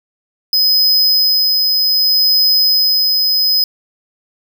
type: tone with tremolo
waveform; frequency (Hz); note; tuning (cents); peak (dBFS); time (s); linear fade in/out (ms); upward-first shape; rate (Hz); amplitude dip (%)
square; 5040; D#8; +21; -9; 0.53-3.64; 2; sine; 0.65; 25
effects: none